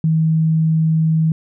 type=tone; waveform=sine; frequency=159.8 Hz; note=D#3; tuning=47 cents sharp; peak=-12 dBFS; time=0.04-1.32 s; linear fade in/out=2 ms; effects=none

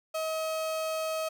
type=tone; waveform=35% pulse; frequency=636 Hz; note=D#5; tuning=38 cents sharp; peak=-28 dBFS; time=0.14-1.29 s; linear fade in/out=10 ms; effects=11-bit

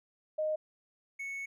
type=tone pair in turn; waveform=sine / triangle; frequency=619 / 2210 Hz; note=D#5 / C#7; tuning=-9 / -6 cents; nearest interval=octave + minor seventh; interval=2203 cents; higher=second; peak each=-29 / -35 dBFS; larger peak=first; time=0.38-0.56 / 1.19-1.46 s; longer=second; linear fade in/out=10 ms; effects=none

